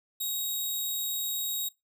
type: tone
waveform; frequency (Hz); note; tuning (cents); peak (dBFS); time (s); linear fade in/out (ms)
5% pulse; 3788; A#7; +27; -22; 0.2-1.69; 10
effects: noise-tail reverb RT60 0.2 s tail -20 dB re dry